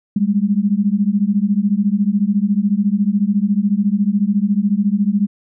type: beating tone pair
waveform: sine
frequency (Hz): 196.4 / 210.4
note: G3 / G#3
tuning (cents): +4 / +23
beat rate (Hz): 14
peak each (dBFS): -16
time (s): 0.16-5.27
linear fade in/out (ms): 5
effects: none